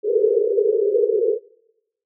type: band-pass noise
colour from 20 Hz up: pink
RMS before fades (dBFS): -18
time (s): 0.03-1.39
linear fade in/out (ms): 50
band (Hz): 400 to 480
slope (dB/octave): 96
effects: noise-tail reverb RT60 0.9 s tail -25 dB re dry